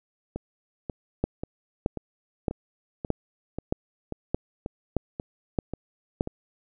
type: two click trains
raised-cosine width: 2 ms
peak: -18 / -10 dBFS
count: 12 / 9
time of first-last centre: 0.36-6.274 / 1.24-6.209 s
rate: 1.86 / 1.61 Hz
effects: none